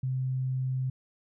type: tone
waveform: sine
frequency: 130 Hz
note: C3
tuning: 11 cents flat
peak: -27 dBFS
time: 0.03-0.9 s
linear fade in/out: 5 ms
effects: none